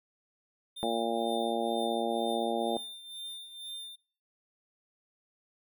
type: tone with tremolo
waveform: square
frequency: 3601 Hz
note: A7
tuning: 39 cents sharp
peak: -38 dBFS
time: 0.76-3.96 s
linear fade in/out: 10 ms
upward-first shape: triangle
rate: 2.1 Hz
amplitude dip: 70%
type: harmonic tone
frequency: 115.7 Hz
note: A#2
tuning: 13 cents flat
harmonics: 2 / 3 / 4 / 5 / 6 / 7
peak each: -35 / -35 / -35 / -35 / -35 / -35 dBFS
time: 0.83-2.77 s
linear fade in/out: 0 ms
effects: noise-tail reverb RT60 0.4 s tail -19 dB re dry